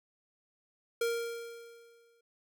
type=tone with exponential decay; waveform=square; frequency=466.2 Hz; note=A#4; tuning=in tune; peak=-28 dBFS; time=1.01-2.21 s; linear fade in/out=5 ms; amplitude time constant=260 ms; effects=none